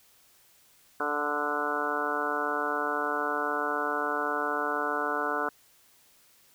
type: harmonic tone with a mistuned harmonic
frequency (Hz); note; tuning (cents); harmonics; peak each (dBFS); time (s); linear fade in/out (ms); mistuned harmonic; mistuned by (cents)
147; D3; +2; 2 / 3 / 4 / 5 / 6 / 7 / 8 / 9 / 10; -38 / -35 / -37 / -36 / -39 / -35 / -37 / -34 / -33; 1-5.49; 2; 8; +18
effects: white hiss -61 dBFS RMS until 6.54 s